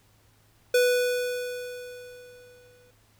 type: tone with exponential decay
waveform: square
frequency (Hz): 493.9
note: B4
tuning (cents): 0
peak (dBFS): -18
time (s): 0.74-2.91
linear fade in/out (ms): 5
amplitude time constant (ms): 470
effects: added 106 Hz sine -63 dBFS peak until 3.19 s + pink hiss -63 dBFS RMS until 3.19 s